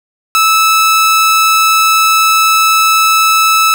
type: tone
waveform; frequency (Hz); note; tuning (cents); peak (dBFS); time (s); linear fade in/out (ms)
sawtooth; 1308; E6; -14; -3; 0.35-3.74; 0
effects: none